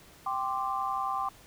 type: chord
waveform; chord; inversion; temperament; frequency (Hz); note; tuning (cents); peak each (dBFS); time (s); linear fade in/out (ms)
sine; G suspended fourth; none; just; 784 / 1045.3 / 1176; G5 / C6 / D6; 0 / -2 / +2; -33; 0.26-1.29; 5
effects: pink hiss -55 dBFS RMS until 1.46 s